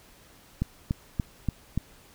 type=click train; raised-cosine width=5 ms; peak=-13 dBFS; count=5; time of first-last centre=0.62-1.776 s; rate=3.46 Hz; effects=pink hiss -55 dBFS RMS until 2.14 s